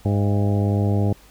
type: harmonic tone with a mistuned harmonic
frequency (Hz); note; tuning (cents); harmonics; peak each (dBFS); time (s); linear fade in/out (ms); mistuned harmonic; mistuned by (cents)
101.5; G#2; -39; 1 / 2 / 3 / 4 / 5 / 6 / 7 / 8; -18 / -24 / -28 / -30 / -32 / -34 / -35 / -36; 0.05-1.13; 5; 7; -59
effects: added 50 Hz sine -51 dBFS peak until 1.3 s + pink hiss -51 dBFS RMS until 1.3 s